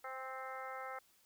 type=harmonic tone with a mistuned harmonic; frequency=261.6 Hz; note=C4; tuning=in tune; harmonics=2 / 3 / 4 / 5 / 6 / 7 / 8; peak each=-49 / -48 / -53 / -47 / -55 / -55 / -53 dBFS; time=0.04-0.99 s; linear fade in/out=5 ms; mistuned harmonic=3; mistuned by=+15 cents; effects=white hiss -70 dBFS RMS until 1.25 s